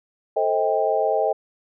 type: chord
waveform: sine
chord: A half-diminished seventh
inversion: none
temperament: just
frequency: 440 / 528 / 633.6 / 792 Hz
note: A4 / C5 / Eb5 / G5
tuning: 0 / +16 / +31 / +18 cents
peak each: -24 / -25 / -22 / -24 dBFS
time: 0.36-1.33 s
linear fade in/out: 10 ms
effects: none